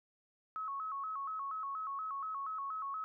sine tone with vibrato, 1191 Hz, D6, 24 cents sharp, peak -37 dBFS, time 0.56-3.04 s, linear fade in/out 0 ms, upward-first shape square, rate 4.2 Hz, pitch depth 130 cents each way, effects none

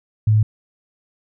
sine tone, 107.7 Hz, A2, 37 cents flat, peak -11 dBFS, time 0.27-0.43 s, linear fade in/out 5 ms, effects none

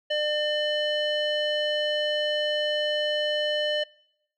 square tone with low-pass filter, 600 Hz, D5, 37 cents sharp, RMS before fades -26 dBFS, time 0.1-3.84 s, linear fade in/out 10 ms, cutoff 3200 Hz, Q 4.1, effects noise-tail reverb RT60 0.8 s tail -24 dB re dry

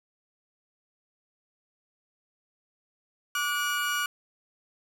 30% pulse tone pair together, 1162 / 1451.6 Hz, D6 / F#6, -19 / -34 cents, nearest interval major third, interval 385 cents, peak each -29 / -25 dBFS, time 3.35-4.06 s, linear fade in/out 2 ms, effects none

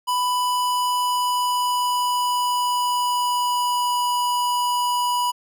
square tone with pitch glide, 992 to 980 Hz, B5 to B5, +7 to -14 cents, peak -20 dBFS, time 0.07-5.32 s, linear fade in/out 20 ms, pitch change -21 cents, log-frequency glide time 0.4-4.03 s, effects none

